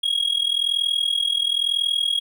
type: tone with amplitude modulation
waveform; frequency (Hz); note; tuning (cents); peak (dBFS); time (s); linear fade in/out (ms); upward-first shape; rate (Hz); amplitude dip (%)
triangle; 3294; G#7; -15; -14; 0.03-2.2; 10; sine; 41; 85
effects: none